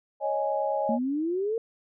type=chord; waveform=sine; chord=C# suspended second; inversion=none; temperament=just; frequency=554.4 / 623.7 / 831.5 Hz; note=C#5 / D#5 / G#5; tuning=0 / +4 / +2 cents; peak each=-29 dBFS; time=0.2-0.99 s; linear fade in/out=50 ms
type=exponential sweep; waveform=sine; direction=up; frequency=220 to 466.2 Hz; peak=-25 dBFS; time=0.89-1.58 s; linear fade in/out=2 ms
effects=none